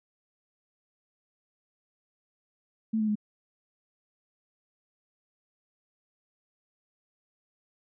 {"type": "tone with pitch steps", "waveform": "sine", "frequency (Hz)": [221, 215.6, 210.3], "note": ["A3", "A3", "G#3"], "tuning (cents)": [8, -35, 22], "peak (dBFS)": -24, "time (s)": [2.93, 3.155], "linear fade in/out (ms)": 10, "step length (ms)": 75, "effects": []}